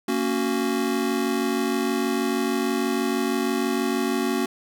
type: chord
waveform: square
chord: F# major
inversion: first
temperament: just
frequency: 231.2 / 277.5 / 370 Hz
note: A#3 / C#4 / F#4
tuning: -14 / +2 / 0 cents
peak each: -27 dBFS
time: 0.08-4.46 s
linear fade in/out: 5 ms
effects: none